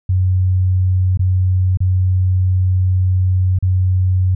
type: tone with dropouts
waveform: sine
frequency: 92.5 Hz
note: F#2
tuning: in tune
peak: -11 dBFS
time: 0.09-4.35 s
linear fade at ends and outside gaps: 5 ms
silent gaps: 1.174-1.193 / 1.773-1.804 / 3.588-3.625 s
effects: none